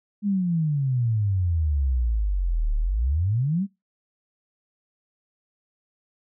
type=exponential two-way sweep; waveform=sine; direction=down then up; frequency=210 to 35.74 to 210 Hz; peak=-20 dBFS; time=0.22-3.67 s; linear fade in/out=50 ms; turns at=2.76 s; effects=noise-tail reverb RT60 0.2 s tail -21 dB re dry